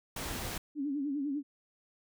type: noise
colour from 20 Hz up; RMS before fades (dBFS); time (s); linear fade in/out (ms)
pink; -38; 0.16-0.58; 5
type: tone with vibrato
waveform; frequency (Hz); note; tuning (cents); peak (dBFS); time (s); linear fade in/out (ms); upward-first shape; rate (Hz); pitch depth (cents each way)
sine; 284.1; C#4; +43; -31; 0.75-1.43; 50; sine; 10; 99
effects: none